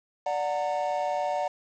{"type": "chord", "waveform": "triangle", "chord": "D augmented", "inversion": "none", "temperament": "just", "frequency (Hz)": [587.3, 734.2, 917.7], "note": ["D5", "F#5", "A#5"], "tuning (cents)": [0, -14, -27], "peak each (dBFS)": [-28, -27, -31], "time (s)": [0.26, 1.48], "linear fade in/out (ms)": 5, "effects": ["resampled to 16000 Hz", "8-bit"]}